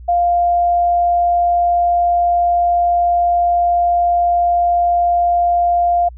sine tone, 698.5 Hz, F5, in tune, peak -11 dBFS, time 0.08-6.09 s, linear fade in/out 10 ms, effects added 60 Hz sine -32 dBFS peak until 6.17 s

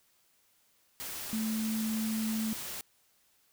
sine tone in noise, 220 Hz, A3, in tune, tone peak -30 dBFS, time 1.33-2.53 s, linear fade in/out 0 ms, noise white, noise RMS -40 dBFS, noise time 1-2.81 s, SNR +7 dB, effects white hiss -69 dBFS RMS until 3.52 s

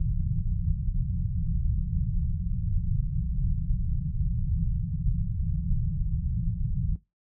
pink low-pass noise, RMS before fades -27 dBFS, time 0-6.96 s, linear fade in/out 2 ms, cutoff 180 Hz, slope 96 dB/octave, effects noise-tail reverb RT60 0.2 s tail -17 dB re dry

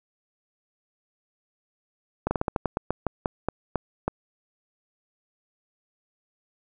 slowing click train, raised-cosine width 1 ms, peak -10 dBFS, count 14, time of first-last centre 2.27-4.08 s, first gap 40 ms, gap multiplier 1.19, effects none

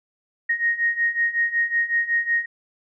sine beating tone pair, 1864.7 / 1870.1 Hz, A#6 / A#6, 0 / +5 cents, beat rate 5.4 Hz, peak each -24 / -21 dBFS, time 0.49-2.46 s, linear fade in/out 10 ms, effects none

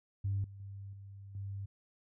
sine tone with level steps, 98.8 Hz, G2, 14 cents sharp, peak -30 / -47 / -43 / -47 / -38 dBFS, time 0.24-1.66 s, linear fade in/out 10 ms, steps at 0.44 / 0.6 / 0.93 / 1.35 s, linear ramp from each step 2 ms, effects tanh soft clip ceiling -26 dBFS

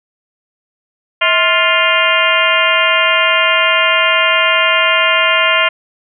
harmonic tone with a mistuned harmonic, 350.4 Hz, F4, 6 cents sharp, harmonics 2 / 3 / 4 / 5 / 6 / 7 / 8 / 9, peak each -18 / -17 / -17 / -20 / -16 / -18 / -16 / -22 dBFS, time 1.21-5.69 s, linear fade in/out 10 ms, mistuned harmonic 2, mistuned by -140 cents, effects none

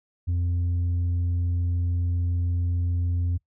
sine tone, 87.31 Hz, F2, in tune, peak -19 dBFS, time 0.27-3.38 s, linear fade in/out 20 ms, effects noise-tail reverb RT60 0.1 s tail -22 dB re dry + tanh soft clip ceiling -21 dBFS

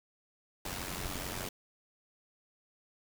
pink noise with amplitude modulation, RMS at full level -36 dBFS, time 0.65-1.49 s, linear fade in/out 5 ms, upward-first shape sine, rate 91.3 Hz, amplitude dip 65%, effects none

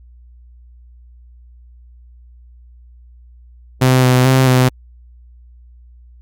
sawtooth tone with pitch steps, 128.7 / 126.8 / 131 / 127.6 Hz, C3 / B2 / C3 / C3, -28 / +46 / +2 / -43 cents, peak -5 dBFS, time 3.81-4.69 s, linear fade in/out 10 ms, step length 220 ms, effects added 60 Hz sine -40 dBFS peak until 6.21 s + Opus 48 kbps

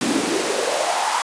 pink noise with high-pass filter sweep, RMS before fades -21 dBFS, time 0.01-1.22 s, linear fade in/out 2 ms, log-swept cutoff 230 to 1000 Hz, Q 4.5, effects resampled to 22050 Hz

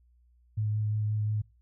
sine tone with vibrato, 106.6 Hz, G#2, 46 cents sharp, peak -26 dBFS, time 0.57-1.42 s, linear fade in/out 10 ms, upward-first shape sine, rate 5.7 Hz, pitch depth 13 cents each way, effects noise-tail reverb RT60 0.3 s tail -25 dB re dry + added 60 Hz sine -60 dBFS peak until 1.61 s

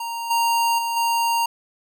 square tone with level steps, 930 Hz, A#5, 4 cents flat, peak -27 / -18 / -23 / -19 dBFS, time 0-1.46 s, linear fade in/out 5 ms, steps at 0.3 / 0.78 / 0.96 s, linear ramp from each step 10 ms, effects none

